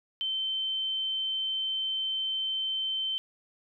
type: tone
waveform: sine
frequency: 3093 Hz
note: G7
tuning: 24 cents flat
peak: -28 dBFS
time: 0.21-3.18 s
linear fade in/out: 0 ms
effects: none